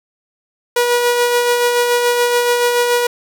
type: tone with tremolo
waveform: sawtooth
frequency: 483.4 Hz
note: B4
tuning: 37 cents flat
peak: -7 dBFS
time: 0.76-3.07 s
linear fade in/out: 5 ms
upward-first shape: sine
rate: 7 Hz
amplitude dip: 35%
effects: none